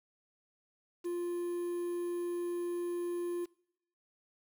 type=tone with quantisation; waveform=triangle; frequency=349.2 Hz; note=F4; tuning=in tune; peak=-31 dBFS; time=1.04-3.46 s; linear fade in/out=20 ms; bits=9; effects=noise-tail reverb RT60 0.7 s tail -23 dB re dry